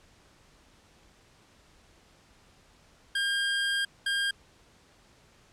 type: tone bursts at uneven times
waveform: 25% pulse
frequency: 1607 Hz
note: G6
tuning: 43 cents sharp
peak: -22 dBFS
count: 2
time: 3.15-3.85 / 4.06-4.31 s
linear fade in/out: 5 ms
effects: pink hiss -60 dBFS RMS until 5.52 s + low-pass 8000 Hz 12 dB/octave